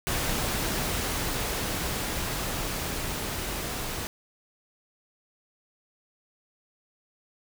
pink noise with level ramp, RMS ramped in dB -28 to -33 dBFS, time 0.07-4.07 s, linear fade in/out 0 ms, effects none

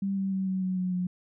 sine tone with pitch steps, 196.2 / 193.5 / 190.83 / 188.21 / 185.62 / 183.06 / 180.54 Hz, G3 / G3 / G3 / F#3 / F#3 / F#3 / F#3, +2 / -22 / -46 / +30 / +6 / -18 / -42 cents, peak -26 dBFS, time 0.02-1.07 s, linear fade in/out 5 ms, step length 150 ms, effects none

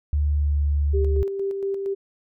sine tone with pitch glide, 73.42 to 72.53 Hz, D2 to D2, 0 to -21 cents, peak -18 dBFS, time 0.13-1.23 s, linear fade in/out 0 ms, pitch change -21 cents, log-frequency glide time 0.33-0.57 s
sine tone with tremolo, 393.3 Hz, G4, 6 cents sharp, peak -22 dBFS, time 0.93-1.95 s, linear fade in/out 20 ms, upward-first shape square, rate 4.3 Hz, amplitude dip 35%
effects none

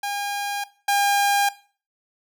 sawtooth tone pair in turn, 810 / 806.3 Hz, G#5 / G5, -43 / +49 cents, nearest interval unison, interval 8 cents, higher first, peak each -21 / -14 dBFS, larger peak second, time 0.03-0.64 / 0.88-1.49 s, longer neither, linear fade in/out 5 ms, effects noise-tail reverb RT60 0.4 s tail -18 dB re dry

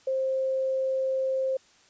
sine tone, 528 Hz, C5, 16 cents sharp, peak -24 dBFS, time 0.07-1.57 s, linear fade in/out 5 ms, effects white hiss -59 dBFS RMS until 1.89 s + resampled to 16000 Hz

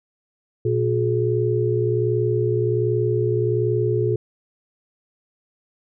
sine tone cluster, 118.8 / 362.5 / 423.8 Hz, A#2 / F#4 / G#4, +33 / -35 / +35 cents, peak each -21 / -23 / -22 dBFS, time 0.65-4.16 s, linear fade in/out 5 ms, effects none

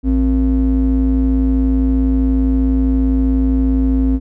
triangle ring-modulated tone, 103.83 Hz, G#2, in tune, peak -6 dBFS, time 0.03-4.2 s, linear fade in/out 50 ms, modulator 160 Hz, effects none

